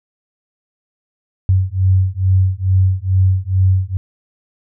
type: beating tone pair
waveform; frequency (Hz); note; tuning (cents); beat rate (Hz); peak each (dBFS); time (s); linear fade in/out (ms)
sine; 93 / 95.3; F#2 / G2; +9 / -48; 2.3; -14; 1.49-3.97; 0
effects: none